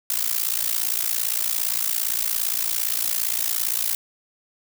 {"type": "noise with amplitude modulation", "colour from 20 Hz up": "blue", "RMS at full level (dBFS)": -20, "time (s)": [0.1, 3.95], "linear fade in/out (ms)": 2, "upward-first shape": "sine", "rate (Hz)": 57.5, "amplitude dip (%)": 90, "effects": []}